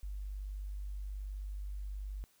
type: tone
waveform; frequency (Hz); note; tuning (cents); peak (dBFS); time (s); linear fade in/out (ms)
sine; 49.41; G1; +14; -38; 0.03-2.24; 0
effects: white hiss -69 dBFS RMS until 2.4 s